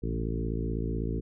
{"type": "harmonic tone with a mistuned harmonic", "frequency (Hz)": 56, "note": "A1", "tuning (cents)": 31, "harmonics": [1, 2, 3, 4, 5, 6, 7, 8], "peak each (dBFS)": [-32, -35, -37, -38, -39, -40, -40, -41], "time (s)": [0.02, 1.21], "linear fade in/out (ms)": 20, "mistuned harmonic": 2, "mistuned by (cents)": 59, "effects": []}